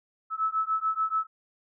sine beating tone pair, 1300 / 1306.9 Hz, E6 / E6, -24 / -15 cents, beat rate 6.9 Hz, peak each -28 dBFS, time 0.3-1.27 s, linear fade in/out 50 ms, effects none

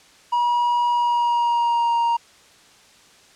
triangle tone with pitch glide, 961 to 935.8 Hz, B5 to A#5, -48 to +6 cents, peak -15 dBFS, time 0.32-2.17 s, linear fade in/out 10 ms, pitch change -46 cents, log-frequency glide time 0.9-1.96 s, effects white hiss -51 dBFS RMS until 3.35 s + low-pass 7000 Hz 12 dB/octave

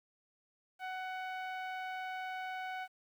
sawtooth tone with low-pass filter, 746 Hz, F#5, 14 cents sharp, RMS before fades -41 dBFS, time 0.79-2.88 s, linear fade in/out 50 ms, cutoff 2300 Hz, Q 1.2, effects 11-bit

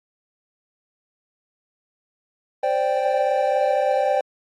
triangle chord, C suspended second, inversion none, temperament equal, 523.3 / 587.3 / 784 Hz, C5 / D5 / G5, 0 / 0 / 0 cents, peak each -21 dBFS, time 2.63-4.21 s, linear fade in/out 5 ms, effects AAC 32 kbps

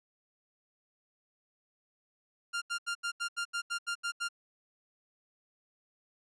sawtooth tone bursts, 1396.9 Hz, F6, in tune, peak -28 dBFS, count 11, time 2.53-4.288 s, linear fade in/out 20 ms, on 88 ms, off 79 ms, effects resampled to 22050 Hz

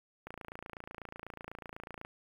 click train, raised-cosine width 0.5 ms, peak -28 dBFS, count 51, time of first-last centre 0.27-2.049 s, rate 28.1 Hz, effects 9-bit

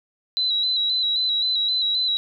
sine tone with vibrato, 3951 Hz, B7, in tune, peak -19 dBFS, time 0.37-2.17 s, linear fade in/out 0 ms, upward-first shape square, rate 3.8 Hz, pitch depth 34 cents each way, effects none

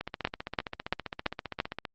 two click trains, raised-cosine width 0.3 ms, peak -10 / -18 dBFS, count 5 / 29, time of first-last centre 0.25-1.601 / 0.01-1.852 s, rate 2.96 / 15.2 Hz, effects low-pass 5000 Hz 12 dB/octave + Opus 48 kbps

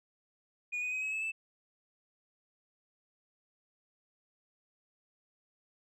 sine tone with pitch steps, 2452 / 2488 / 2524 / 2561 / 2598 / 2636 Hz, D#7 / D#7 / D#7 / D#7 / E7 / E7, -26 / -1 / +24 / +49 / -26 / -1 cents, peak -30 dBFS, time 0.72-1.32 s, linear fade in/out 20 ms, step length 100 ms, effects tanh soft clip ceiling -32 dBFS

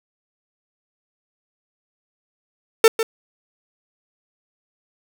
45% pulse tone with echo, 450 Hz, A4, 39 cents sharp, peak -7 dBFS, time 2.84-2.88 s, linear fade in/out 2 ms, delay 150 ms, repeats 1, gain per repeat -11 dB, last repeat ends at 3.03 s, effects none

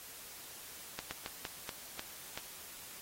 slowing click train, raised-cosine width 0.2 ms, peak -21 dBFS, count 7, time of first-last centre 0.99-2.375 s, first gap 120 ms, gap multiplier 1.26, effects white hiss -50 dBFS RMS until 3.01 s + AAC 48 kbps

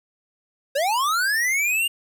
square linear sweep, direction up, 524 to 2849 Hz, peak -20 dBFS, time 0.75-1.88 s, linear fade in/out 10 ms, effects 9-bit

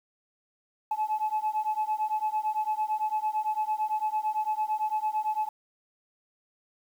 sine beating tone pair, 855 / 863.9 Hz, A5 / A5, -50 / -32 cents, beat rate 8.9 Hz, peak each -28 dBFS, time 0.91-5.49 s, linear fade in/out 5 ms, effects tanh soft clip ceiling -21 dBFS + 9-bit

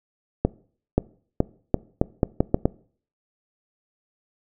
accelerating click train, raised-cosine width 2 ms, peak -4 dBFS, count 9, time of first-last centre 0.45-2.655 s, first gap 530 ms, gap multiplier 0.8, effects noise-tail reverb RT60 0.5 s tail -22 dB re dry

